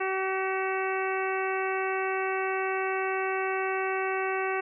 harmonic tone with a mistuned harmonic, 381 Hz, G4, 49 cents flat, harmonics 1 / 2 / 3 / 4 / 5 / 6 / 7, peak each -30 / -33 / -35 / -36 / -37 / -38 / -38 dBFS, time 0-4.61 s, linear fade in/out 10 ms, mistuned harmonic 6, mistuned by -31 cents, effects none

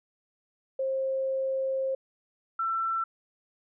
sine tone pair in turn, 532 / 1340.6 Hz, C5 / E6, +29 / +29 cents, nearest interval octave + major third, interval 1600 cents, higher second, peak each -26 dBFS, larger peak neither, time 0.79-1.95 / 2.59-3.04 s, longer first, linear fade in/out 5 ms, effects none

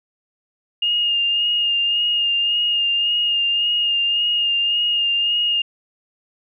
sine tone with vibrato, 2834 Hz, F7, 25 cents sharp, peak -16 dBFS, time 0.82-5.62 s, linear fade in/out 5 ms, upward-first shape sine, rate 1.8 Hz, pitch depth 23 cents each way, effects none

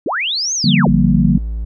sine linear two-way sweep, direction up then down, 210 to 6590 to 210 Hz, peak -16 dBFS, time 0.06-0.88 s, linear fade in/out 2 ms, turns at 0.54 s
sine chord, G minor seventh, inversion second, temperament just, 147 / 176.4 / 196 / 235.2 Hz, D3 / F3 / G3 / Bb3, +2 / +18 / 0 / +16 cents, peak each -15 dBFS, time 0.64-1.38 s, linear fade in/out 5 ms
triangle tone, 55.4 Hz, A1, 13 cents sharp, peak -17 dBFS, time 0.87-1.65 s, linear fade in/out 10 ms
effects none

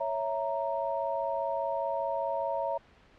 sine chord, A# diminished, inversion first, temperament equal, 554.4 / 659.3 / 932.3 Hz, C#5 / E5 / A#5, 0 / 0 / 0 cents, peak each -33 dBFS, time 0-2.78 s, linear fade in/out 10 ms, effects pink hiss -59 dBFS RMS until 3.18 s + low-pass 3000 Hz 12 dB/octave

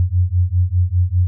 sine beating tone pair, 87.31 / 92.31 Hz, F2 / F#2, 0 / -4 cents, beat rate 5 Hz, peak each -16 dBFS, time 0-1.27 s, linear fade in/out 0 ms, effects none

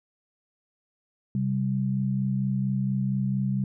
sine tone pair together, 131.65 / 196 Hz, C3 / G3, +11 / 0 cents, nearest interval perfect fifth, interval 689 cents, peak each -26 dBFS, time 1.35-3.64 s, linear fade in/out 2 ms, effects none

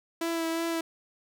sawtooth tone with vibrato, 330.4 Hz, E4, 4 cents sharp, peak -24 dBFS, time 0.21-0.81 s, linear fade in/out 5 ms, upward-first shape sine, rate 2.8 Hz, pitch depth 18 cents each way, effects none

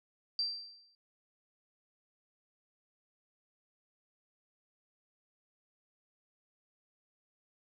sine tone with exponential decay, 4699 Hz, D8, in tune, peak -28 dBFS, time 0.39-0.95 s, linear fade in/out 1 ms, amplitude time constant 120 ms, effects none

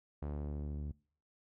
sawtooth tone with low-pass filter sweep, 73.42 Hz, D2, in tune, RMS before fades -40 dBFS, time 0.22-0.92 s, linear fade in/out 5 ms, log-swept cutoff 970 to 210 Hz, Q 0.71, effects noise-tail reverb RT60 0.5 s tail -25 dB re dry

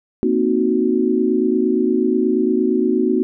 sine chord, C half-diminished seventh, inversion third, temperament equal, 233.1 / 261.6 / 311.1 / 370 Hz, Bb3 / C4 / Eb4 / Gb4, 0 / 0 / 0 / 0 cents, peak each -20 / -20 / -21 / -18 dBFS, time 0.23-3.23 s, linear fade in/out 0 ms, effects none

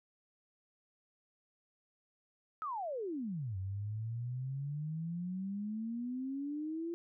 sine exponential two-way sweep, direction down then up, 1318.5 to 93 to 344 Hz, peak -36 dBFS, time 2.62-6.94 s, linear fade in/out 0 ms, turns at 3.57 s, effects none

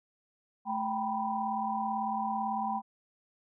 sine tone cluster, 217.5 / 783 / 961 / 999 Hz, A3 / G5 / B5 / B5, -20 / -2 / -48 / +20 cents, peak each -37 / -32 / -38 / -37 dBFS, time 0.65-2.82 s, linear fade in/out 50 ms, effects none

